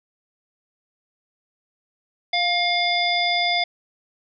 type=harmonic tone with a mistuned harmonic; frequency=702 Hz; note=F5; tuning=9 cents sharp; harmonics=1 / 3 / 5 / 7; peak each=-23 / -23 / -24 / -27 dBFS; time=2.33-3.64 s; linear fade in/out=5 ms; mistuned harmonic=3; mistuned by=+22 cents; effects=none